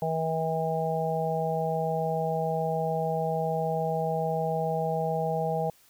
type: harmonic tone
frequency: 161.2 Hz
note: E3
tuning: 38 cents flat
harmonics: 1 / 3 / 4 / 5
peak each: -31 / -31 / -31 / -31 dBFS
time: 0.02-5.7 s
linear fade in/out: 2 ms
effects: white hiss -60 dBFS RMS until 5.89 s